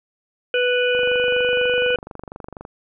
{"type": "harmonic tone", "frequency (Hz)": 493.9, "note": "B4", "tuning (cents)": 0, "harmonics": [1, 3, 5, 6], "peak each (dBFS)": [-18, -23, -25, -26], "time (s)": [0.54, 1.96], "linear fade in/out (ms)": 2}
{"type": "click train", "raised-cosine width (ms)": 1, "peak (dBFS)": -20, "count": 42, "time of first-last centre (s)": [0.95, 2.651], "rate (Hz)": 24.1}
{"effects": []}